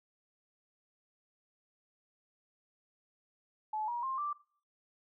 sine tone with pitch steps, 860 / 954.2 / 1058.8 / 1174.8 Hz, A5 / A#5 / C6 / D6, -40 / +40 / +20 / 0 cents, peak -33 dBFS, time 3.73-4.33 s, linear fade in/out 5 ms, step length 150 ms, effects noise-tail reverb RT60 0.5 s tail -21 dB re dry

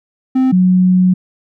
triangle / sine tone pair in turn, 260 / 183.43 Hz, C4 / F#3, -11 / -15 cents, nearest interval tritone, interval 604 cents, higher first, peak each -7 dBFS, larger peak neither, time 0.35-0.52 / 0.52-1.14 s, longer second, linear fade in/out 10 ms, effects none

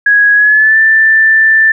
sine tone with pitch glide, 1662 to 1771 Hz, G#6 to A6, +1 to +11 cents, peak -4 dBFS, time 0.06-1.72 s, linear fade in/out 5 ms, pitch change +110 cents, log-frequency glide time 0.34-0.78 s, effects none

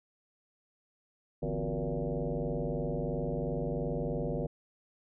sine tone with frequency modulation, 164.81 Hz, E3, in tune, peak -30 dBFS, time 1.42-4.47 s, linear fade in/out 10 ms, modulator 103 Hz, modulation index 4.3, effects none

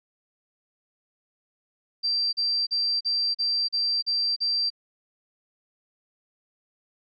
sine tone bursts, 4703 Hz, D8, 2 cents sharp, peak -22 dBFS, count 8, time 2.03-4.703 s, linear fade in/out 20 ms, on 300 ms, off 39 ms, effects none

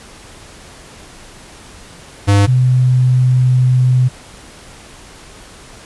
square / sine tone pair in turn, 100.7 / 126.87 Hz, G2 / B2, +47 / +47 cents, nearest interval major third, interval 400 cents, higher second, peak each -8 dBFS, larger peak neither, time 2.27-2.47 / 2.47-4.09 s, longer second, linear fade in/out 20 ms, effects pink hiss -38 dBFS RMS until 5.85 s + resampled to 24000 Hz

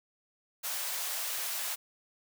white high-pass noise, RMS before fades -35 dBFS, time 0.63-1.76 s, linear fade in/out 20 ms, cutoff 560 Hz, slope 24 dB/octave, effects none

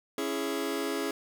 sawtooth chord, C# minor, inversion none, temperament just, 277.2 / 332.6 / 415.8 Hz, C#4 / E4 / G#4, 0 / +16 / +2 cents, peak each -30 / -31 / -29 dBFS, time 0.18-1.11 s, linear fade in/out 2 ms, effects none

